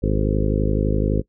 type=harmonic tone with a mistuned harmonic; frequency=51.9 Hz; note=G#1; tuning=in tune; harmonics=1 / 2 / 3 / 4 / 5 / 6 / 7 / 8 / 9 / 10; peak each=-21 / -24 / -26 / -27 / -28 / -29 / -29 / -30 / -31 / -31 dBFS; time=0.02-1.22 s; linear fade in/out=20 ms; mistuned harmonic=9; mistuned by=-42 cents; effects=noise-tail reverb RT60 0.1 s tail -21 dB re dry